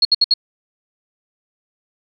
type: tone bursts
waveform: sine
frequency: 4315 Hz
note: C#8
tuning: 47 cents flat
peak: -9 dBFS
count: 4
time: 0.02-0.339 s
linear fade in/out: 5 ms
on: 31 ms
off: 65 ms
effects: none